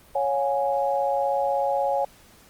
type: chord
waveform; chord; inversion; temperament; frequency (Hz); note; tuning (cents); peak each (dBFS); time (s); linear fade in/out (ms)
sine; Db major; none; equal with one note detuned; 554.4 / 714.4 / 830.6; Db5 / F5 / Ab5; 0 / +39 / 0; -24 / -28 / -25; 0.15-2.05; 5
effects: pink hiss -53 dBFS RMS until 2.49 s + Opus 32 kbps